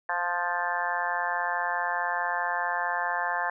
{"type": "harmonic tone", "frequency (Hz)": 175.3, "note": "F3", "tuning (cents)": 7, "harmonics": [3, 4, 5, 6, 7, 8, 9, 10], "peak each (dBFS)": [-41, -33, -32, -33, -40, -41, -33, -32], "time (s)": [0.09, 3.5], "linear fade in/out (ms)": 2, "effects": []}